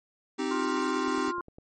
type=chord; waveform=square; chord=C minor; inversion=none; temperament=equal with one note detuned; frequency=261.6 / 311.1 / 389.1 Hz; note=C4 / Eb4 / G4; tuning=0 / 0 / -13 cents; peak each=-33 dBFS; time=0.38-1.32 s; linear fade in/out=20 ms
type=harmonic tone; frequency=350.9 Hz; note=F4; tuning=8 cents sharp; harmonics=1 / 3 / 4; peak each=-36 / -32 / -38 dBFS; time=0.51-1.41 s; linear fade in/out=2 ms
type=click train; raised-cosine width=2 ms; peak=-34 dBFS; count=6; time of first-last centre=1.08-1.585 s; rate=9.91 Hz
effects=MP3 32 kbps